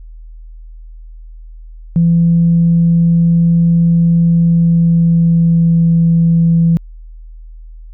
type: tone with pitch glide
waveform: sine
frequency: 168.7 to 166.96 Hz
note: E3 to E3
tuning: +40 to +22 cents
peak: -6 dBFS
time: 1.96-6.77 s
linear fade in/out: 0 ms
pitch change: -18 cents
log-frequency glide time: 4.25-5.85 s
effects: tanh soft clip ceiling -2 dBFS + added 40 Hz sine -30 dBFS peak until 7.93 s